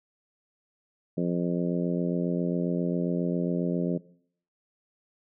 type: harmonic tone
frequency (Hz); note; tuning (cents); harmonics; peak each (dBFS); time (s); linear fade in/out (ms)
87.4; F2; +2; 2 / 3 / 4 / 5 / 6 / 7; -27 / -31 / -33 / -35 / -37 / -38; 1.17-3.98; 10
effects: noise-tail reverb RT60 0.6 s tail -20 dB re dry